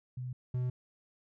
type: tone pair in turn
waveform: sine / triangle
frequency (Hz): 126 / 125.32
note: B2 / B2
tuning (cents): +35 / +26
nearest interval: unison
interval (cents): 9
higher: first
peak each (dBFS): -36 / -28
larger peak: second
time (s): 0.17-0.33 / 0.54-0.7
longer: neither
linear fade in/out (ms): 5
effects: none